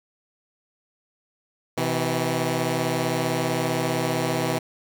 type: tone pair together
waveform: 10% pulse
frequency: 126.7 / 162.21 Hz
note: B2 / E3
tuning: +45 / -28 cents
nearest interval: major third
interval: 427 cents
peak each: -17 dBFS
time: 1.77-4.59 s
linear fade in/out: 10 ms
effects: none